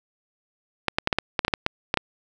clicks, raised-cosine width 0.3 ms, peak -4 dBFS, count 12, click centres 0.883 / 0.985 / 1.074 / 1.128 / 1.186 / 1.392 / 1.449 / 1.481 / 1.538 / 1.664 / 1.941 / 1.973 s, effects none

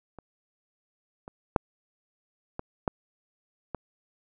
clicks, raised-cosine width 1 ms, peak -29 / -27 / -6 / -19 / -11 / -18 dBFS, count 6, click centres 0.187 / 1.279 / 1.562 / 2.594 / 2.878 / 3.747 s, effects none

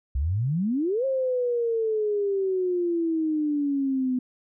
sine exponential two-way sweep, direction up then down, 61.74 to 540 to 250.4 Hz, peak -22 dBFS, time 0.15-4.19 s, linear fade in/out 5 ms, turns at 1.05 s, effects none

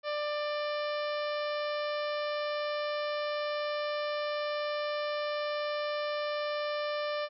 harmonic tone, 593 Hz, D5, 17 cents sharp, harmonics 1 / 2 / 3 / 4 / 5 / 6 / 7 / 8 / 9, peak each -32 / -38 / -42 / -44 / -46 / -48 / -49 / -50 / -51 dBFS, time 0.03-7.29 s, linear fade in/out 50 ms, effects none

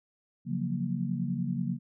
sine chord, Gb major seventh, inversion second, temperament equal, 138.59 / 174.61 / 185 / 233.1 Hz, Db3 / F3 / Gb3 / Bb3, 0 / 0 / 0 / 0 cents, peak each -34 dBFS, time 0.45-1.79 s, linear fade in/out 50 ms, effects none

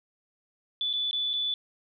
sine tone with dropouts, 3473 Hz, A7, 23 cents flat, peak -26 dBFS, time 0.81-1.54 s, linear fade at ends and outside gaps 1 ms, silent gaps 0.93-0.936 / 1.111-1.13 / 1.333-1.337 s, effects none

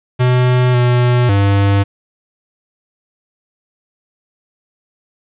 square tone with pitch steps, 125.4 / 122.9 / 99.7 Hz, B2 / B2 / G2, +27 / -8 / +30 cents, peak -10 dBFS, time 0.19-1.84 s, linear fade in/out 20 ms, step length 550 ms, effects resampled to 8000 Hz + 7-bit

